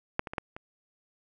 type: clicks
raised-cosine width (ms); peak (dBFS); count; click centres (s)
0.5; -10 / -22 / -22 / -14 / -25; 5; 0.194 / 0.272 / 0.335 / 0.382 / 0.565
effects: none